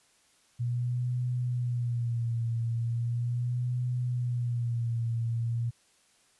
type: tone with vibrato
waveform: sine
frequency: 119.8 Hz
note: A#2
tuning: 48 cents sharp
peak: -27 dBFS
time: 0.59-5.71 s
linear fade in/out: 20 ms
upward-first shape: sine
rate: 0.38 Hz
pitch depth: 60 cents each way
effects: white hiss -65 dBFS RMS until 6.39 s + resampled to 24000 Hz